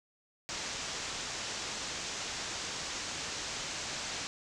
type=low-pass noise; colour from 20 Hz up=white; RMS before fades=-39 dBFS; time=0.49-4.27 s; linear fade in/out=0 ms; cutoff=7300 Hz; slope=48 dB/octave; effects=none

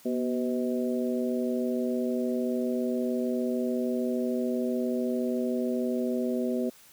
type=harmonic tone with a mistuned harmonic; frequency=126.7 Hz; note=B2; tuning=45 cents sharp; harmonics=2 / 3 / 4 / 5; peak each=-28 / -32 / -34 / -36 dBFS; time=0.05-6.7 s; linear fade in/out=10 ms; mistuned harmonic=2; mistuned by=-73 cents; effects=white hiss -55 dBFS RMS until 6.92 s

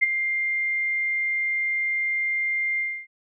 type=tone with ADSR envelope; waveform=sine; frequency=2100 Hz; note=C7; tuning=6 cents sharp; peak=-13 dBFS; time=0.01-3.07 s; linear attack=21 ms; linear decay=21 ms; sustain=-9 dB; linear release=280 ms; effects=none

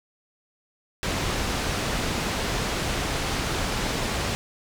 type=low-pass noise; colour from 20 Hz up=pink; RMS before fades=-27 dBFS; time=1.03-4.35 s; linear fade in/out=0 ms; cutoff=6800 Hz; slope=12 dB/octave; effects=none

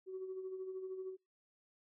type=tone with tremolo; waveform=sine; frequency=376.3 Hz; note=F#4; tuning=29 cents sharp; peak=-38 dBFS; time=0.06-1.17 s; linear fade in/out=50 ms; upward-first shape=sine; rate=13 Hz; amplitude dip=50%; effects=noise-tail reverb RT60 0.2 s tail -24 dB re dry + tanh soft clip ceiling -36 dBFS

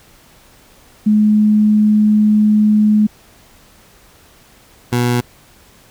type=tone pair in turn; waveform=sine / 20% pulse; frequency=212 / 121.64 Hz; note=G#3 / B2; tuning=+36 / -26 cents; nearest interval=minor seventh; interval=962 cents; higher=first; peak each=-8 dBFS; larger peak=neither; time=1.06-3.07 / 4.92-5.21 s; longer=first; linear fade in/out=10 ms; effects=pink hiss -47 dBFS RMS until 5.9 s

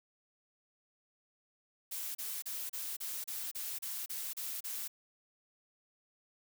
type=noise bursts; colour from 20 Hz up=blue; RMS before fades=-40 dBFS; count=11; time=1.91-4.88 s; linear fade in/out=10 ms; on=240 ms; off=33 ms; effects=none

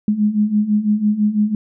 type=beating tone pair; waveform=sine; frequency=206.4 / 212.4 Hz; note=G#3 / G#3; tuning=-10 / +39 cents; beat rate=6 Hz; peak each=-19 / -15 dBFS; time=0.08-1.55 s; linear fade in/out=2 ms; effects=none

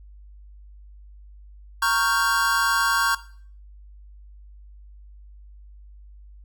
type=chord; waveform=square; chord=G half-diminished seventh; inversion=first; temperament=equal; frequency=932.3 / 1108.7 / 1396.9 / 1568 Hz; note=Bb5 / Db6 / F6 / G6; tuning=0 / 0 / 0 / 0 cents; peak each=-28 / -24 / -27 / -24 dBFS; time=1.82-3.15 s; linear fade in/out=5 ms; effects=noise-tail reverb RT60 0.5 s tail -17 dB re dry + added 50 Hz sine -43 dBFS peak until 6.44 s

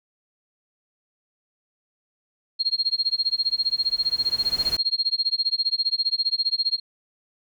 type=tone with tremolo; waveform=sine; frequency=4240 Hz; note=C8; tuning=22 cents sharp; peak=-17 dBFS; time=2.59-6.8 s; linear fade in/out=20 ms; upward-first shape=sine; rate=15 Hz; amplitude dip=100%
type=noise with exponential growth; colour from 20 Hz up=pink; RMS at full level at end=-35 dBFS; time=2.7-4.77 s; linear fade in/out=5 ms; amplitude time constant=450 ms
effects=none

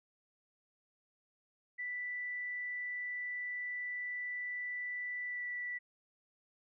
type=tone with pitch glide; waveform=sine; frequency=1975.5 to 1963 Hz; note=B6 to B6; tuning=0 to -11 cents; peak=-37 dBFS; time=1.78-5.79 s; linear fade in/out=20 ms; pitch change=-11 cents; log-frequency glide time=5.26-5.43 s; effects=none

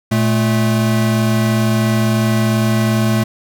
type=tone pair together; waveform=square; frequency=115.44 / 218.3 Hz; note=A#2 / A3; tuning=-16 / -13 cents; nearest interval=major seventh; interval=1103 cents; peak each=-16 dBFS; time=0.11-3.24 s; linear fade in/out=10 ms; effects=none

